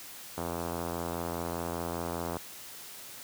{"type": "click train", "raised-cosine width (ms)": 1, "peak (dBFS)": -20, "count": 170, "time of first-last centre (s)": [0.38, 2.368], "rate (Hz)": 85, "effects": ["white hiss -46 dBFS RMS until 3.23 s", "high-pass 60 Hz 12 dB/octave"]}